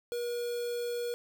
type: tone with quantisation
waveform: triangle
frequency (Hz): 479.6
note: A#4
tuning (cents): +49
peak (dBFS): -30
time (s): 0.12-1.14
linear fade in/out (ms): 0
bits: 7
effects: none